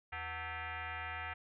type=tone with frequency modulation; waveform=sine; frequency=328.1 Hz; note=E4; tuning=8 cents flat; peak=-39 dBFS; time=0.12-1.34 s; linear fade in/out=10 ms; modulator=410 Hz; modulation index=5.4; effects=none